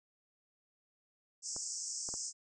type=band-pass noise; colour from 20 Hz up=white; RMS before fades=-41 dBFS; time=1.42-2.33 s; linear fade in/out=50 ms; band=5100 to 8100 Hz; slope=96 dB/octave
type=clicks; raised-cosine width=1 ms; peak=-33 dBFS; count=3; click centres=1.564 / 2.089 / 2.14 s
effects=none